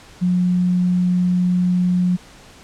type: tone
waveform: sine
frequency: 179.7 Hz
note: F3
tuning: 50 cents sharp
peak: -14 dBFS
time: 0.21-2.17 s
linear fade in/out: 20 ms
effects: pink hiss -44 dBFS RMS until 2.63 s + low-pass 8000 Hz 12 dB/octave